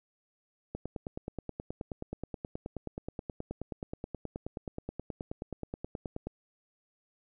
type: click train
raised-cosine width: 2 ms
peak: -23 dBFS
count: 53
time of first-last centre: 0.75-6.27 s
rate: 9.42 Hz
effects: none